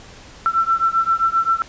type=beating tone pair; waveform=sine; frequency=1338 / 1345.6 Hz; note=E6 / E6; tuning=+25 / +35 cents; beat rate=7.6 Hz; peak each=-18 dBFS; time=0.46-1.62 s; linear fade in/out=0 ms; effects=pink hiss -42 dBFS RMS until 1.68 s + resampled to 16000 Hz